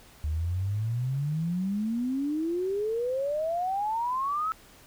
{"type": "exponential sweep", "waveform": "sine", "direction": "up", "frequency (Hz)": [73.5, 1318.5], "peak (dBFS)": -26, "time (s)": [0.24, 4.52], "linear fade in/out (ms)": 0, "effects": ["pink hiss -54 dBFS RMS until 4.86 s"]}